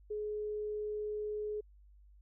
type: tone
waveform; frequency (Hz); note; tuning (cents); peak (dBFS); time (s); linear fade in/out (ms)
sine; 422; G#4; +28; -35; 0.1-1.61; 10
effects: added 50 Hz sine -57 dBFS peak until 2.21 s